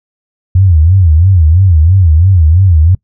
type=tone with vibrato; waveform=sine; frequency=86.3 Hz; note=F2; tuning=20 cents flat; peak=-3 dBFS; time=0.55-2.95 s; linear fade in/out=5 ms; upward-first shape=sine; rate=3 Hz; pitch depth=210 cents each way; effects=noise-tail reverb RT60 0.1 s tail -23 dB re dry